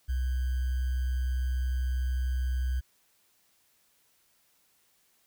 sine tone with sample-and-hold, 63.5 Hz, B1, 49 cents sharp, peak -26 dBFS, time 0.08-2.81 s, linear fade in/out 20 ms, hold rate 1575 Hz, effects white hiss -68 dBFS RMS until 5.26 s

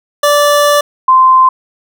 25% pulse / sine tone pair in turn, 583 / 1038.8 Hz, D5 / C6, -13 / -13 cents, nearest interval minor seventh, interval 1000 cents, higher second, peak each -3 dBFS, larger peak neither, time 0.23-0.81 / 1.08-1.49 s, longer first, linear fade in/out 5 ms, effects none

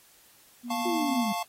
sine tone with tremolo, 241 Hz, B3, 42 cents flat, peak -30 dBFS, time 0.63-1.28 s, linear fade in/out 50 ms, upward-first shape sine, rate 13 Hz, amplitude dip 45%
square chord, F augmented, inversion none, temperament equal with one note detuned, 698.5 / 880 / 1096.6 Hz, F5 / A5 / C#6, 0 / 0 / -19 cents, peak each -33 / -34 / -36 dBFS, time 0.7-1.43 s, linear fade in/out 5 ms
sine linear sweep, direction down, 361.3 to 196 Hz, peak -27 dBFS, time 0.85-1.33 s, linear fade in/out 10 ms
effects white hiss -58 dBFS RMS until 1.48 s + AAC 48 kbps

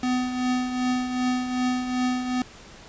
square tone with tremolo, 251.5 Hz, B3, 32 cents sharp, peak -21 dBFS, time 0.03-2.42 s, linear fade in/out 2 ms, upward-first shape triangle, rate 2.6 Hz, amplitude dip 60%, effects pink hiss -46 dBFS RMS until 2.88 s + resampled to 16000 Hz

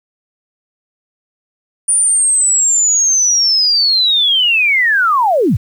sine linear sweep, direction down, 9450 to 67.3 Hz, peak -9 dBFS, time 1.88-5.57 s, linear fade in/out 10 ms, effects 7-bit

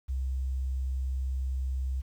sine tone, 65.41 Hz, C2, in tune, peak -28 dBFS, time 0.08-2.02 s, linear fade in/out 20 ms, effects 10-bit

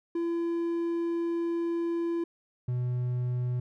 triangle tone pair in turn, 338.2 / 123.86 Hz, E4 / B2, +44 / +5 cents, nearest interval octave + perfect fourth, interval 1739 cents, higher first, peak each -25 dBFS, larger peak neither, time 0.15-2.24 / 2.68-3.6 s, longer first, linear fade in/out 5 ms, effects none

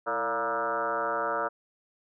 sine tone with frequency modulation, 949 Hz, A#5, 31 cents sharp, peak -26 dBFS, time 0.06-1.49 s, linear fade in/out 20 ms, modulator 124 Hz, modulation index 4.1, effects none

